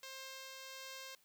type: tone with tremolo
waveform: 5% pulse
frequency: 530 Hz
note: C5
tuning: 22 cents sharp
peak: -35 dBFS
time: 0.03-1.15 s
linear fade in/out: 2 ms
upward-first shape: triangle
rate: 1.4 Hz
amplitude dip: 25%
effects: white hiss -71 dBFS RMS until 1.24 s